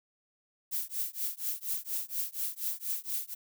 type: noise with tremolo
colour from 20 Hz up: violet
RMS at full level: -31 dBFS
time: 0.71-3.35 s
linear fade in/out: 20 ms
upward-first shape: triangle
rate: 4.2 Hz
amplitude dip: 100%
effects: none